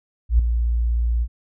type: tone with ADSR envelope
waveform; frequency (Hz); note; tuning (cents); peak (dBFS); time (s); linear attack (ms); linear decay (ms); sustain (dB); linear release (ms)
sine; 58.27; A#1; 0; -9; 0.29-1.28; 100; 6; -8; 59
effects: none